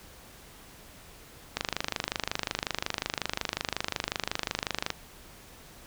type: click train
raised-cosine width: 0.2 ms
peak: -10 dBFS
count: 86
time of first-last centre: 1.57-4.903 s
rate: 25.5 Hz
effects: pink hiss -51 dBFS RMS until 5.86 s